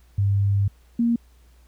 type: tone pair in turn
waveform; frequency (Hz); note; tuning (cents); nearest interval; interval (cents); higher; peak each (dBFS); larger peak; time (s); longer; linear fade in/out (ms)
sine; 99.8 / 234.2; G2 / A#3; +32 / +8; octave + minor third; 1476; second; -17; neither; 0.18-0.68 / 0.99-1.16; first; 5
effects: added 60 Hz sine -51 dBFS peak until 1.67 s + pink hiss -62 dBFS RMS until 1.67 s